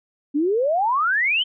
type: exponential sweep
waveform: sine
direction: up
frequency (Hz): 275.8 to 3164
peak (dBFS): -17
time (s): 0.34-1.44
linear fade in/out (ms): 20
effects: none